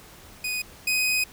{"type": "tone pair in turn", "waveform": "sawtooth", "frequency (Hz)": [2489, 2506], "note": ["D#7", "D#7"], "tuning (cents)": [0, 12], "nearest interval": "unison", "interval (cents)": 12, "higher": "second", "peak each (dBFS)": [-23, -18], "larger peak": "second", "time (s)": [[0.44, 0.62], [0.87, 1.24]], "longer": "second", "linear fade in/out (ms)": 5, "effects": ["pink hiss -48 dBFS RMS until 1.32 s"]}